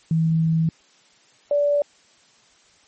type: tone pair in turn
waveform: sine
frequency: 161.9 / 579.3 Hz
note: E3 / D5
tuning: -31 / -24 cents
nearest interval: octave + minor seventh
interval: 2207 cents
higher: second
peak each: -16 dBFS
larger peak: neither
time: 0.11-0.69 / 1.51-1.82 s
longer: first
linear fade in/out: 2 ms
effects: white hiss -56 dBFS RMS until 2.87 s + MP3 32 kbps